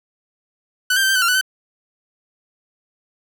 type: tone with pitch steps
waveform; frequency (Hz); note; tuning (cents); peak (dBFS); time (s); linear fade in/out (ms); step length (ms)
sawtooth; 1495 / 1583 / 1551 / 1570 / 1503 / 1380 / 1488 / 1530; F#6 / G6 / G6 / G6 / F#6 / F6 / F#6 / G6; +17 / +17 / -19 / +2 / +27 / -21 / +9 / -42; -11; 0.9-1.412; 5; 64
effects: none